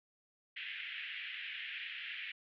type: band-pass noise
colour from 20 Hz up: white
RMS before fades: -44 dBFS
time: 0.56-2.32 s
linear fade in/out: 10 ms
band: 1700 to 3100 Hz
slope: 48 dB/octave
effects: none